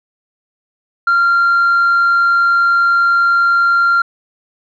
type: tone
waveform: sine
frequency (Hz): 1385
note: F6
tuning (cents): -15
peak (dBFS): -7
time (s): 1.07-4.02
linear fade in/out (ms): 5
effects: tanh soft clip ceiling -7 dBFS